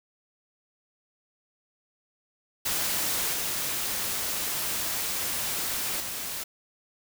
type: noise with level steps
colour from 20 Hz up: white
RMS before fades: -28 / -30 / -34 dBFS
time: 2.65-6.44 s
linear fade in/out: 10 ms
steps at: 3.33 / 6 s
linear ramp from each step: 2 ms
effects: none